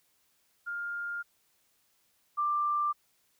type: tone pair in turn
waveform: sine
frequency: 1407 / 1183.1 Hz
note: F6 / D6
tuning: +12 / +12 cents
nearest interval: minor third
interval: 300 cents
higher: first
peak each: -33 / -26 dBFS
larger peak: second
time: 0.66-1.23 / 2.37-2.93 s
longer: first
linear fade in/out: 20 ms
effects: white hiss -71 dBFS RMS until 3.39 s